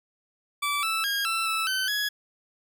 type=tone with pitch steps; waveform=20% pulse; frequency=1158 / 1318 / 1628 / 1334 / 1313 / 1528 / 1677 Hz; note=D6 / E6 / G#6 / E6 / E6 / G6 / G#6; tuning=-25 / -1 / -35 / +20 / -7 / -45 / +16 cents; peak=-20 dBFS; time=0.62-2.09 s; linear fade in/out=10 ms; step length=210 ms; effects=none